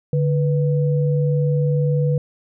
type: tone pair together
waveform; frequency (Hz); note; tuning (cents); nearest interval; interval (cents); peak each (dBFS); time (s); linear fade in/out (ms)
sine; 146.4 / 492.4; D3 / B4; -5 / -5; octave + major sixth; 2100; -16 / -23; 0.13-2.18; 2
effects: none